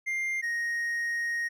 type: tone pair in turn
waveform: triangle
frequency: 2100 / 1870.9 Hz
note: C7 / A#6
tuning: +6 / +6 cents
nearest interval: major second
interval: 200 cents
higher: first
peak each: -26 dBFS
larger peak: neither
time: 0.06-0.42 / 0.42-1.49 s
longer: second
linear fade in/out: 20 ms
effects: none